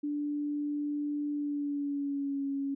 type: tone with pitch glide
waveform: sine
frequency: 292.8 to 277 Hz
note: D4 to C#4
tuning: -5 to -1 cents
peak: -30 dBFS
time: 0.03-2.75 s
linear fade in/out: 10 ms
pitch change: -96 cents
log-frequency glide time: 1.32-2.45 s
effects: none